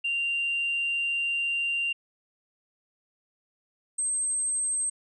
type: tone pair in turn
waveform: sine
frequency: 2777 / 8322 Hz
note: F7 / C9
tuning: -10 / -10 cents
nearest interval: octave + perfect fifth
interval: 1900 cents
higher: second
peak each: -24 dBFS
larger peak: neither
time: 0.04-1.93 / 3.98-4.9 s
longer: first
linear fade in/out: 10 ms
effects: tanh soft clip ceiling -21 dBFS